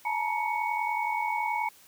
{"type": "tone cluster", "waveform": "sine", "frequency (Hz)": [858, 909, 948, 2228], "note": ["A5", "A#5", "A#5", "C#7"], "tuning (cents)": [-44, -44, 29, 8], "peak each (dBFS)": [-31, -35, -31, -33], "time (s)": [0.05, 1.69], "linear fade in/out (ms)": 5, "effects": ["white hiss -56 dBFS RMS until 1.87 s"]}